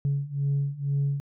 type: beating tone pair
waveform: sine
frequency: 139.5 / 141.6 Hz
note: C#3 / C#3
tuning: +11 / +37 cents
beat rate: 2.1 Hz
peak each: -27 / -25 dBFS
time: 0.05-1.2 s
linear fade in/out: 0 ms
effects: tanh soft clip ceiling -19 dBFS